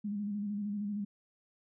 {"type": "tone with vibrato", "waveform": "sine", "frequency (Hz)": 205.3, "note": "G#3", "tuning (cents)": -20, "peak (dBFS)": -33, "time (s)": [0.04, 1.05], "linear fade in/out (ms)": 10, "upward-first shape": "square", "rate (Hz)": 13, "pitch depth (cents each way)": 37, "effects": []}